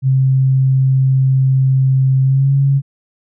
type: tone with pitch glide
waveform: sine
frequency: 132.6 to 137.99 Hz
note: C3 to C#3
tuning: +23 to -8 cents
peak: -9 dBFS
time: 0.02-2.82 s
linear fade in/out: 50 ms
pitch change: +69 cents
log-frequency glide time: 2.23-2.53 s
effects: none